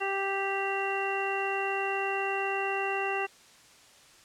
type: harmonic tone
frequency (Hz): 392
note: G4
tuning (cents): 0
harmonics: 1 / 2 / 3 / 4 / 5 / 7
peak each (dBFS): -33 / -33 / -38 / -39 / -37 / -34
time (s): 0-3.27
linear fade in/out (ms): 20
effects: white hiss -56 dBFS RMS until 4.24 s + low-pass 8000 Hz 12 dB/octave